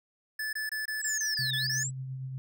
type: tone bursts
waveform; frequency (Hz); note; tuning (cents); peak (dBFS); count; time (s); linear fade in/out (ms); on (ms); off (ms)
square; 1736; A6; -24; -32; 9; 0.39-1.834; 5; 140; 23
type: linear two-way sweep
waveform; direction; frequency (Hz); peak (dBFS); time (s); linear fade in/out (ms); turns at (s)
sine; down then up; 7990 to 3325 to 7990; -30; 1-1.91; 50; 1.56
type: tone with tremolo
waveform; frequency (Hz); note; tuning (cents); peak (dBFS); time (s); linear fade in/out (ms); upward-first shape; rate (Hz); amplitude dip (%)
sine; 131.4; C3; +8; -33; 1.39-2.38; 0; triangle; 8.5; 35
effects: none